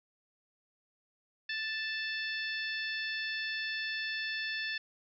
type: harmonic tone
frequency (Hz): 880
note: A5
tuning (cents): 0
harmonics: 2 / 3 / 4 / 5 / 6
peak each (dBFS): -36 / -40 / -42 / -44 / -46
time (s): 1.49-4.78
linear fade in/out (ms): 5
effects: none